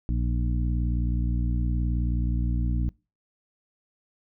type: harmonic tone with a mistuned harmonic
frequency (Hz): 59.1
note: A#1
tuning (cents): +24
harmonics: 1 / 2 / 3 / 4 / 5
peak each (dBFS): -24 / -30 / -34 / -36 / -38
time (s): 0.09-2.89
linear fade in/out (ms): 0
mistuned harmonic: 5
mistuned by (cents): +40
effects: noise-tail reverb RT60 0.3 s tail -24 dB re dry